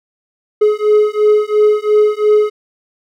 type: beating tone pair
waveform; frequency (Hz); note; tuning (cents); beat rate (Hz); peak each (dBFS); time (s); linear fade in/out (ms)
triangle; 421.3 / 424.2; G#4 / G#4; +25 / +37; 2.9; -10; 0.61-2.5; 10
effects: none